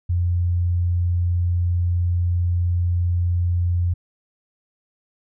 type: tone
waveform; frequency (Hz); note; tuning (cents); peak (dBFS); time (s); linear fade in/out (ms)
sine; 87.7; F2; +8; -17; 0.09-3.94; 10
effects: none